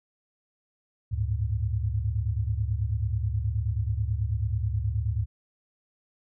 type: tone cluster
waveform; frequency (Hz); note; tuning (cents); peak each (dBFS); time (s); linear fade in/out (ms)
sine; 72.1 / 100.7 / 110; D2 / G2 / A2; -31 / +47 / 0; -29; 1.11-5.26; 20
effects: none